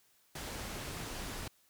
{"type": "low-pass noise", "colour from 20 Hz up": "pink", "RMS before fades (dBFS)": -42, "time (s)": [0.35, 1.48], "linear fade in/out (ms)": 5, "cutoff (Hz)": 12000, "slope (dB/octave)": 12, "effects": ["white hiss -69 dBFS RMS until 1.69 s"]}